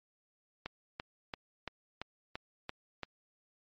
click train, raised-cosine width 0.3 ms, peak -22 dBFS, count 8, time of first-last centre 0.66-3.033 s, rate 2.95 Hz, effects MP3 32 kbps

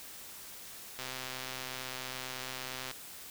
click train, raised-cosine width 0.2 ms, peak -22 dBFS, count 249, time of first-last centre 0.99-2.912 s, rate 129 Hz, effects white hiss -48 dBFS RMS until 3.3 s

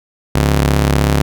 sawtooth ring-modulated tone, 104.9 Hz, G#2, 18 cents sharp, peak -4 dBFS, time 0.35-1.22 s, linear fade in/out 5 ms, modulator 34.4 Hz, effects none

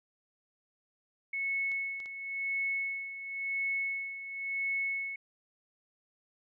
sine tone with tremolo, 2200 Hz, C#7, 14 cents flat, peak -29 dBFS, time 1.33-5.16 s, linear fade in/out 5 ms, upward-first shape sine, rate 0.95 Hz, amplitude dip 70%
clicks, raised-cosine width 0.2 ms, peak -34 dBFS, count 3, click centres 1.717 / 2.002 / 2.059 s
effects none

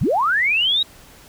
sine linear sweep, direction up, 77.1 to 3866 Hz, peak -15 dBFS, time 0.01-0.83 s, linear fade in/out 5 ms, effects pink hiss -46 dBFS RMS until 1.28 s

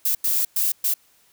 violet noise bursts at uneven times, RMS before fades -21 dBFS, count 4, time 0.05-0.15 / 0.24-0.45 / 0.56-0.72 / 0.84-0.94 s, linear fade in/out 5 ms, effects white hiss -59 dBFS RMS until 1.32 s

